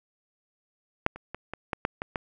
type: clicks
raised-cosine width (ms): 0.5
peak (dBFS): -6 / -26 / -20 / -19 / -13 / -9 / -16 / -14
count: 8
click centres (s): 1.064 / 1.16 / 1.346 / 1.536 / 1.732 / 1.851 / 2.019 / 2.158
effects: none